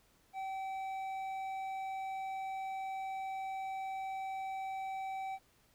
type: tone with hard clipping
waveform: triangle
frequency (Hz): 769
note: G5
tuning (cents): -33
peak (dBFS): -39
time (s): 0.33-5.39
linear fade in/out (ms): 50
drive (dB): 10
effects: pink hiss -69 dBFS RMS until 5.74 s